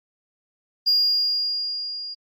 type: tone with level ramp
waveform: sine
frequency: 4834 Hz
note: D8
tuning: 49 cents sharp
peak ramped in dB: -13 to -31 dBFS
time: 0.86-2.15 s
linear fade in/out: 20 ms
effects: tanh soft clip ceiling -13 dBFS + Opus 48 kbps